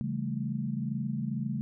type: chord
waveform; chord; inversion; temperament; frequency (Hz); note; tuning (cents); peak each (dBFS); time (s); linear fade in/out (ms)
sine; A dominant seventh; first; just; 137.5 / 165 / 198 / 220; C#3 / E3 / G3 / A3; -14 / +2 / +18 / 0; -34 / -39 / -36 / -34; 0.01-1.61; 0
effects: none